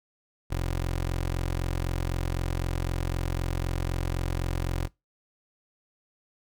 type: tone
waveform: 20% pulse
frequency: 43.92 Hz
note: F1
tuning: 11 cents sharp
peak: -22 dBFS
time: 0.5-4.88 s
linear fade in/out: 20 ms
effects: noise-tail reverb RT60 0.2 s tail -22 dB re dry